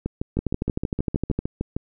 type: two click trains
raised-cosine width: 3 ms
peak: -10 / -12 dBFS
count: 14 / 12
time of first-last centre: 0.39-1.39 / 0.06-1.765 s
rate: 13 / 6.45 Hz
effects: none